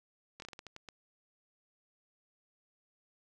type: slowing click train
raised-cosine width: 0.2 ms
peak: -29 dBFS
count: 9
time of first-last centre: 0.4-0.888 s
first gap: 22 ms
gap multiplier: 1.28
effects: none